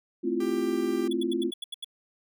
sine chord, F major seventh, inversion first, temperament equal, 220 / 261.6 / 329.6 / 349.2 Hz, A3 / C4 / E4 / F4, 0 / 0 / 0 / 0 cents, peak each -34 / -31 / -32 / -28 dBFS, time 0.23-1.51 s, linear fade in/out 20 ms
45% pulse tone, 394.8 Hz, G4, 12 cents sharp, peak -33 dBFS, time 0.4-1.08 s, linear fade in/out 5 ms
square tone bursts, 3400 Hz, G#7, 40 cents sharp, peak -33 dBFS, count 8, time 1.11-1.845 s, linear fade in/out 5 ms, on 21 ms, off 81 ms
effects none

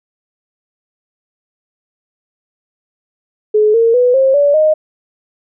sine tone with pitch steps, 425.6 / 458.8 / 494.6 / 533.1 / 574.7 / 619.5 Hz, G#4 / A#4 / B4 / C5 / D5 / D#5, +42 / -28 / +3 / +32 / -38 / -8 cents, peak -7 dBFS, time 3.54-4.74 s, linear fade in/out 10 ms, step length 200 ms, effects none

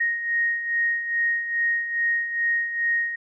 sine beating tone pair, 1866 / 1868.4 Hz, A#6 / A#6, +1 / +3 cents, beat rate 2.4 Hz, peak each -29 / -22 dBFS, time 0-3.16 s, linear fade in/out 10 ms, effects none

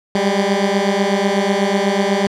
15% pulse beating tone pair, 194.8 / 202.9 Hz, G3 / G#3, -11 / -40 cents, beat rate 8.1 Hz, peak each -11 dBFS, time 0.15-2.27 s, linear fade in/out 2 ms, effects low-pass 6000 Hz 12 dB/octave

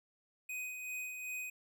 square tone with tremolo, 2500 Hz, D#7, 8 cents sharp, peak -39 dBFS, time 0.49-1.5 s, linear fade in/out 5 ms, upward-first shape sine, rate 2.6 Hz, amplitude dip 40%, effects none

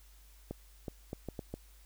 clicks, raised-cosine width 2 ms, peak -25 dBFS, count 6, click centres 0.51 / 0.882 / 1.131 / 1.287 / 1.392 / 1.54 s, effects added 50 Hz sine -56 dBFS peak until 1.85 s + white hiss -64 dBFS RMS until 1.85 s

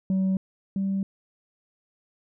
sine tone pair in turn, 190 / 194.55 Hz, F#3 / G3, +46 / -13 cents, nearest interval unison, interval 41 cents, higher second, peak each -18 / -22 dBFS, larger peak first, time 0.1-0.37 / 0.76-1.03 s, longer neither, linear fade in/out 2 ms, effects tanh soft clip ceiling -20 dBFS

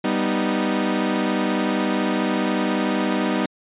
sawtooth chord, G augmented, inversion none, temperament equal, 196 / 246.9 / 311.1 Hz, G3 / B3 / D#4, 0 / 0 / 0 cents, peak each -20 dBFS, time 0.04-3.46 s, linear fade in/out 5 ms, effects resampled to 8000 Hz

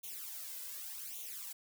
blue noise with flanger, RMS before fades -45 dBFS, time 0.03-1.53 s, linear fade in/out 10 ms, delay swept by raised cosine 0.3 to 2 ms, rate 0.86 Hz, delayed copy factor +0.8, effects none

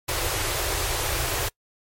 pink band-stop noise, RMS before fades -26 dBFS, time 0.08-1.49 s, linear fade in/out 10 ms, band 130 to 320 Hz, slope 48 dB/octave, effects noise-tail reverb RT60 0.1 s tail -25 dB re dry + MP3 64 kbps

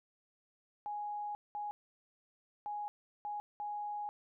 sine tone bursts at uneven times, 830.6 Hz, G#5, in tune, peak -37 dBFS, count 5, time 0.86-1.35 / 1.55-1.71 / 2.66-2.88 / 3.25-3.4 / 3.6-4.09 s, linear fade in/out 0 ms, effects none

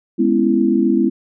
sine chord, C# minor seventh, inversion second, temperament just, 207.9 / 249.5 / 277.2 / 332.6 Hz, G#3 / B3 / C#4 / E4, +2 / +18 / 0 / +16 cents, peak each -18 / -17 / -21 / -16 dBFS, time 0.18-1.1 s, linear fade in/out 20 ms, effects none

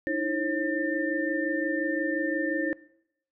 sine tone cluster, 302.8 / 328.5 / 540 / 1797 Hz, D#4 / E4 / C#5 / A6, -47 / -6 / -45 / +36 cents, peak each -31 dBFS, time 0.07-2.73 s, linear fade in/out 0 ms, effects noise-tail reverb RT60 0.8 s tail -22 dB re dry

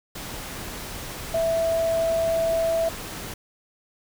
sine tone in noise, 659.3 Hz, E5, in tune, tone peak -20 dBFS, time 1.34-2.89 s, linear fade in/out 5 ms, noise pink, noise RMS -35 dBFS, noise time 0.15-3.34 s, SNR +12 dB, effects none

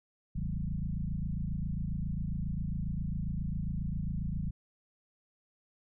sine tone with frequency modulation, 101 Hz, G#2, 48 cents flat, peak -31 dBFS, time 0.35-4.51 s, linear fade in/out 10 ms, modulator 27.4 Hz, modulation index 3.3, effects none

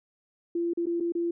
sine tone with dropouts, 341.4 Hz, F4, 39 cents flat, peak -25 dBFS, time 0.55-1.31 s, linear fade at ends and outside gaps 5 ms, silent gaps 0.735-0.773 / 0.858-0.867 / 1.001-1.006 / 1.122-1.151 s, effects none

